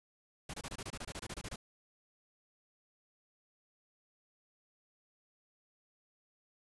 pink noise bursts, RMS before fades -43 dBFS, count 15, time 0.49-1.56 s, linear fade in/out 5 ms, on 48 ms, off 25 ms, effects resampled to 24000 Hz

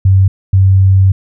sine tone pair in turn, 95.7 / 95.7 Hz, G2 / G2, -41 / -41 cents, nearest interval unison, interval 0 cents, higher neither, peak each -4 dBFS, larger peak neither, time 0.05-0.28 / 0.53-1.12 s, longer second, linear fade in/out 5 ms, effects none

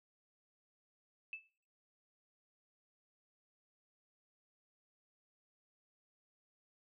sine tone with exponential decay, 2628 Hz, E7, 6 cents flat, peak -38 dBFS, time 1.33-1.49 s, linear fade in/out 1 ms, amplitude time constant 33 ms, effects noise-tail reverb RT60 0.4 s tail -17 dB re dry

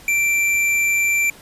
triangle tone with hard clipping, 2349 Hz, D7, in tune, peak -17 dBFS, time 0.08-1.3 s, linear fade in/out 2 ms, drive 16 dB, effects pink hiss -44 dBFS RMS until 1.41 s + resampled to 32000 Hz

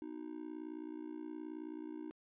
triangle tone with amplitude modulation, 311.1 Hz, D#4, in tune, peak -37 dBFS, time 0.02-2.11 s, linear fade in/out 0 ms, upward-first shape sine, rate 58.9 Hz, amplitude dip 95%, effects resampled to 8000 Hz

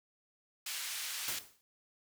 pink band-pass noise, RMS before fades -40 dBFS, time 0.66-1.39 s, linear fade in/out 5 ms, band 2300 to 15000 Hz, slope 12 dB/octave
white noise with exponential decay, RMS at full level -35 dBFS, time 1.28-1.61 s, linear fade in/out 0 ms, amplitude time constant 70 ms
effects none

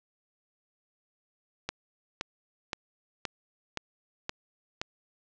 click train, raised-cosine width 0.2 ms, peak -14 dBFS, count 7, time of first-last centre 1.69-4.815 s, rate 1.92 Hz, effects low-pass 7000 Hz 12 dB/octave

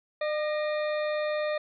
harmonic tone with a mistuned harmonic, 604 Hz, D5, 48 cents sharp, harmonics 1 / 2 / 3 / 4 / 6 / 7, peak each -27 / -38 / -37 / -42 / -45 / -48 dBFS, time 0.21-1.58 s, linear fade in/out 5 ms, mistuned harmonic 3, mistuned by +53 cents, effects none

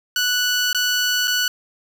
15% pulse tone with dropouts, 1480 Hz, F#6, in tune, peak -11 dBFS, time 0.16-1.48 s, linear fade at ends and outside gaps 2 ms, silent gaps 0.73-0.747 / 1.274-1.278 s, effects 7-bit

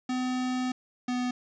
square tone pair in turn, 253.5 / 248.4 Hz, B3 / B3, +45 / +10 cents, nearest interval unison, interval 35 cents, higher first, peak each -28 dBFS, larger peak neither, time 0.09-0.72 / 1.08-1.31 s, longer first, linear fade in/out 5 ms, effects resampled to 16000 Hz + 9-bit

